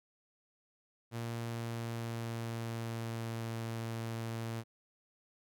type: tone with pitch glide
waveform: sawtooth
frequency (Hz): 116.54 to 114.21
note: A#2 to A#2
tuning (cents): 0 to -35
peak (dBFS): -33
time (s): 1.11-4.64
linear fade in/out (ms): 50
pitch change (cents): -35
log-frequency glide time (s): 1.33-3.52
effects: none